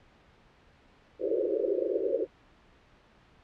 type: band-pass noise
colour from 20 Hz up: white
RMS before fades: -29 dBFS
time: 1.19-2.27 s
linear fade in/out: 50 ms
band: 330 to 550 Hz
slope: 96 dB/octave
effects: pink hiss -60 dBFS RMS until 3.43 s + low-pass 3000 Hz 12 dB/octave